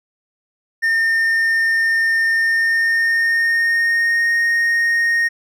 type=tone with pitch glide; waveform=triangle; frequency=1817 to 1856.3 Hz; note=A#6 to A#6; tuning=-45 to -8 cents; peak=-12 dBFS; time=0.82-5.29 s; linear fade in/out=20 ms; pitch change=+37 cents; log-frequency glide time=2.33-4.32 s; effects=none